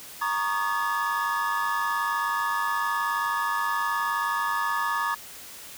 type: tone cluster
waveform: triangle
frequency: 933 / 1121 / 1220 / 1706 Hz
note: A#5 / C#6 / D#6 / G#6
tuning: +1 / +19 / -34 / +46 cents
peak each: -28 dBFS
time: 0.21-5.15 s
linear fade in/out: 10 ms
effects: white hiss -43 dBFS RMS until 5.77 s